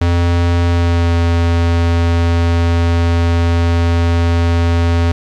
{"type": "tone with pitch glide", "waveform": "square", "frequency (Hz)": [86.2, 84.92], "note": ["F2", "F2"], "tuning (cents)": [-22, -48], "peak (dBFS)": -11, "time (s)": [0.01, 5.12], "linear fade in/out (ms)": 5, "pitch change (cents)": -26, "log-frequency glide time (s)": [0.67, 1.14], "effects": ["low-pass 5000 Hz 12 dB/octave", "8-bit"]}